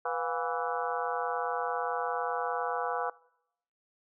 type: harmonic tone with a mistuned harmonic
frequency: 164.81 Hz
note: E3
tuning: in tune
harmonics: 3 / 4 / 5 / 6 / 7 / 8 / 9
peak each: -35 / -36 / -37 / -38 / -38 / -39 / -40 dBFS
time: 0.05-3.1 s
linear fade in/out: 5 ms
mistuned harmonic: 4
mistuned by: +120 cents
effects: noise-tail reverb RT60 0.8 s tail -23 dB re dry